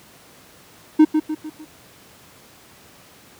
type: tone with echo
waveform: triangle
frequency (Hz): 309.6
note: D#4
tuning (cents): -9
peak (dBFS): -5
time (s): 0.99-1.05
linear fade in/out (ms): 10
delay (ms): 150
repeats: 4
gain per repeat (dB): -7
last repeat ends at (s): 1.65
effects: pink hiss -48 dBFS RMS until 3.39 s + high-pass 100 Hz 12 dB/octave